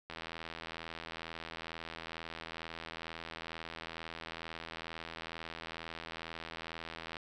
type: click train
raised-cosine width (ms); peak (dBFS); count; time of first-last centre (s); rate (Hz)
0.3; -26; 582; 0.1-7.168; 82.2
effects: none